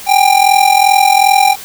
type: ring-modulated tone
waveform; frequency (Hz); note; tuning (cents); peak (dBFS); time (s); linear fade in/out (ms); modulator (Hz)
square; 793; G5; +20; -4; 0.06-1.56; 50; 21.3
effects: white hiss -30 dBFS RMS until 1.64 s